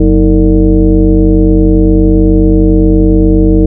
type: tone with frequency modulation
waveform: sine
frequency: 180.7 Hz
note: F#3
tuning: 41 cents flat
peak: -3 dBFS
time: 0-3.66 s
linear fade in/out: 5 ms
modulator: 137 Hz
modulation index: 1.8
effects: none